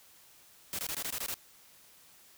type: noise bursts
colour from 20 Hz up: white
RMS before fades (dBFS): -36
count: 8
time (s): 0.73-1.341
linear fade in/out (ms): 0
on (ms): 58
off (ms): 21
effects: white hiss -59 dBFS RMS until 2.37 s